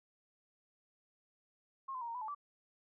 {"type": "tone with pitch steps", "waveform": "sine", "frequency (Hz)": [1074, 1019, 940, 925, 993, 870, 1160], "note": ["C6", "C6", "A#5", "A#5", "B5", "A5", "D6"], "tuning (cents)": [45, -46, 14, -14, 9, -20, -22], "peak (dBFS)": -39, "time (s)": [1.88, 2.349], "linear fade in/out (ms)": 10, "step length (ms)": 67, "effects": []}